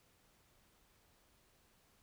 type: silence
effects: pink hiss -71 dBFS RMS until 2.02 s